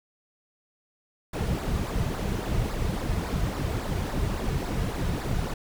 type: noise with flanger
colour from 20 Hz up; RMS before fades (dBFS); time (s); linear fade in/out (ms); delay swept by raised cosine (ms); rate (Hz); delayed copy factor
brown; -28; 1.33-5.54; 5; 0.32 to 3.82; 3.6; -0.65
effects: none